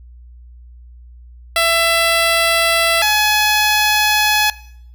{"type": "tone pair in turn", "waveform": "10% pulse", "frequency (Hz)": [668, 846.3], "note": ["E5", "G#5"], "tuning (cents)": [23, 32], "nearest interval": "major third", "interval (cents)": 409, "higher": "second", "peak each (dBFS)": -4, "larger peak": "neither", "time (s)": [[1.56, 3.02], [3.02, 4.5]], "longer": "second", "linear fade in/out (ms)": 2, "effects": ["noise-tail reverb RT60 0.7 s tail -20 dB re dry", "added 60 Hz sine -37 dBFS peak until 4.94 s"]}